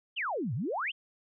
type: exponential two-way sweep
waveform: sine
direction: down then up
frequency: 3283 to 103.83 to 3283 Hz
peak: -30 dBFS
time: 0.16-0.92 s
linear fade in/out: 20 ms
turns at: 0.54 s
effects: none